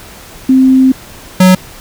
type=tone pair in turn; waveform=sine / square; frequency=261.6 / 184.98 Hz; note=C4 / F#3; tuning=0 / 0 cents; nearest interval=tritone; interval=600 cents; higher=first; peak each=-3 dBFS; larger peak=neither; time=0.49-0.92 / 1.4-1.55 s; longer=first; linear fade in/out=5 ms; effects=pink hiss -33 dBFS RMS until 1.8 s